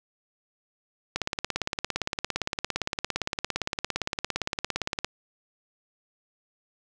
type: click train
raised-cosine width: 0.2 ms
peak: -10 dBFS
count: 69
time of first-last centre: 1.16-5.046 s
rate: 17.5 Hz
effects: none